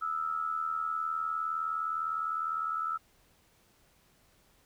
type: tone with amplitude modulation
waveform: sine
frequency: 1309 Hz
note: E6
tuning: 13 cents flat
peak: -27 dBFS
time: 0.01-2.98 s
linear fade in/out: 20 ms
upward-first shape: sine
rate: 79.8 Hz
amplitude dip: 70%
effects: pink hiss -66 dBFS RMS until 4.65 s